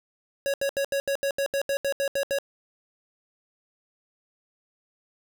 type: tone bursts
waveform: square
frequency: 554.4 Hz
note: C#5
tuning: in tune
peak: -24 dBFS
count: 13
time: 0.46-2.386 s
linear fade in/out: 0 ms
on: 78 ms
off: 76 ms
effects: none